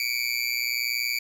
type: tone with amplitude modulation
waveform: 25% pulse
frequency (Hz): 2310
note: D7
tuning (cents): -29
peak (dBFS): -17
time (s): 0-1.19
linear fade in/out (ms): 2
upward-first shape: sine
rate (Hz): 121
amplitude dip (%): 95
effects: none